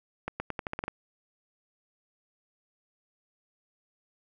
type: accelerating click train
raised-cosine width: 0.5 ms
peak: -17 dBFS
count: 9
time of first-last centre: 0.28-0.881 s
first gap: 120 ms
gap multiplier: 0.86
effects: none